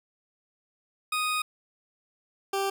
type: tone pair in turn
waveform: 20% pulse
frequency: 1244.5 / 392 Hz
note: D#6 / G4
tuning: 0 / 0 cents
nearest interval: octave + minor sixth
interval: 2000 cents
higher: first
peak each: -21 dBFS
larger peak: neither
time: 1.12-1.42 / 2.53-2.7 s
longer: first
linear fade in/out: 5 ms
effects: none